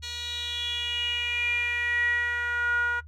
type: tone with band-pass filter sweep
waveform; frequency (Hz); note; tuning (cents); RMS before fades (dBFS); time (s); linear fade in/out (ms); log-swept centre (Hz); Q
10% pulse; 480; B4; -49; -28; 0.02-3.01; 20; 4400 to 1300; 7.6
effects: noise-tail reverb RT60 0.1 s tail -20 dB re dry + added 77 Hz sine -43 dBFS peak until 3.07 s